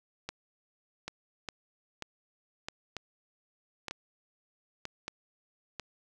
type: two click trains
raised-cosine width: 0.2 ms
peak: -20 / -19 dBFS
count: 6 / 5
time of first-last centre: 1.08-5.797 / 0.29-5.08 s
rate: 1.06 / 0.835 Hz
effects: none